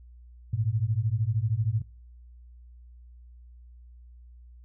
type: beating tone pair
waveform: sine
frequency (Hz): 103.9 / 116.9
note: G#2 / A#2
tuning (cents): +1 / +5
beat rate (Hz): 13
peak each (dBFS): -27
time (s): 0.53-1.82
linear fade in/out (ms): 5
effects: noise-tail reverb RT60 0.4 s tail -24 dB re dry + added 60 Hz sine -47 dBFS peak until 4.64 s